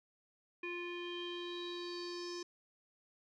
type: tone with low-pass filter sweep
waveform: square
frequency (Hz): 350.3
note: F4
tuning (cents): +5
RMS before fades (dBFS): -43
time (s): 0.63-2.43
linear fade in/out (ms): 5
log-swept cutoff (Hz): 2400 to 5600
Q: 7.1
effects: none